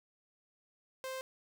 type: tone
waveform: sawtooth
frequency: 523.3 Hz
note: C5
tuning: in tune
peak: -35 dBFS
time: 1.04-1.21 s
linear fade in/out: 0 ms
effects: none